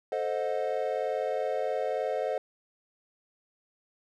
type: chord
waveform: triangle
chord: A diminished seventh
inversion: none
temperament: equal with one note detuned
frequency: 440 / 523.3 / 622.3 / 726 Hz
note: A4 / C5 / Eb5 / Gb5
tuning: 0 / 0 / 0 / -33 cents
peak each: -32 / -30 / -31 / -33 dBFS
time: 0.12-2.38 s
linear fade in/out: 2 ms
effects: none